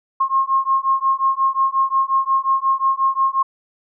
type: beating tone pair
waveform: sine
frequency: 1071 / 1076.6 Hz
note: C6 / C6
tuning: +40 / +49 cents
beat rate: 5.6 Hz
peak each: -18 dBFS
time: 0.2-3.43 s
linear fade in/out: 10 ms
effects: none